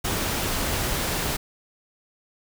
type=noise; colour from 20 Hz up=pink; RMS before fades=-26 dBFS; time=0.04-1.37 s; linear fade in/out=10 ms; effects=none